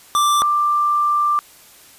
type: tone pair in turn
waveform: square / sine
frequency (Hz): 1176 / 1182.8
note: D6 / D6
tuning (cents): +2 / +12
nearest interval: unison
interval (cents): 10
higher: second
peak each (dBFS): -14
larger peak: neither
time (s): 0.15-0.42 / 0.42-1.39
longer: second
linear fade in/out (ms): 0
effects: white hiss -46 dBFS RMS until 1.98 s + resampled to 32000 Hz